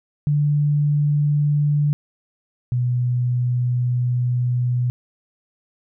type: tone pair in turn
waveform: sine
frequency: 146.83 / 123.47 Hz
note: D3 / B2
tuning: 0 / 0 cents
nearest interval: minor third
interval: 300 cents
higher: first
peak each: -15 / -17 dBFS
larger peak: first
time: 0.27-1.93 / 2.72-4.9 s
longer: second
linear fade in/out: 0 ms
effects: none